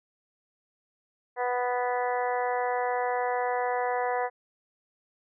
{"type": "harmonic tone", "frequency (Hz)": 246.9, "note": "B3", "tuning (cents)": 0, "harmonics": [2, 3, 4, 5, 6, 7, 8], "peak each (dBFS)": [-30, -29, -33, -41, -42, -38, -39], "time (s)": [1.36, 4.3], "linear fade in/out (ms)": 50, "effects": []}